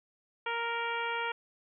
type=harmonic tone; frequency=466.2 Hz; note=A#4; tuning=in tune; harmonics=1 / 2 / 3 / 4 / 5 / 6 / 7; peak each=-39 / -35 / -37 / -41 / -39 / -43 / -46 dBFS; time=0.46-1.32 s; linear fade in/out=5 ms; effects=none